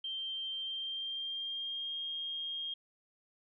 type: tone with pitch glide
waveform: sine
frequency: 3147 to 3232 Hz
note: G7 to G#7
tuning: +6 to -48 cents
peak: -36 dBFS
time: 0.04-2.74 s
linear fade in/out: 5 ms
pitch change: +46 cents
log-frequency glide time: 0.52-1.98 s
effects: none